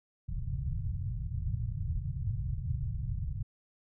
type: low-pass noise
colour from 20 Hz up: white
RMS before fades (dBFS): -34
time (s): 0.28-3.43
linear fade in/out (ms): 10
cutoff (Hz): 140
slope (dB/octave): 48
effects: none